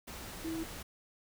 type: tone in noise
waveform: sine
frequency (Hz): 324.7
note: E4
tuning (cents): -26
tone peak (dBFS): -35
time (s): 0.44-0.64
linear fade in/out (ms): 10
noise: pink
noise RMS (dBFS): -45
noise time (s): 0.07-0.83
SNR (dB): +7
effects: none